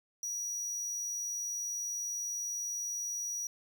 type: tone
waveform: square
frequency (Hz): 5800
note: F#8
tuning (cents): -35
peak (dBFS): -35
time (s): 0.23-3.47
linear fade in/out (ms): 2
effects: none